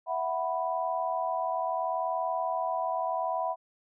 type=chord; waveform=sine; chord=E suspended second; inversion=none; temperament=equal; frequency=659.3 / 740 / 987.8 Hz; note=E5 / F#5 / B5; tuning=0 / 0 / 0 cents; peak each=-32 dBFS; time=0.06-3.56 s; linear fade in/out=50 ms; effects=none